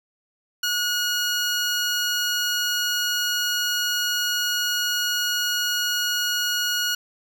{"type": "tone", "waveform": "15% pulse", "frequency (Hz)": 1448, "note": "F#6", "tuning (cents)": -38, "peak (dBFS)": -15, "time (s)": [0.63, 6.95], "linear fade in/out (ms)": 5, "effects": []}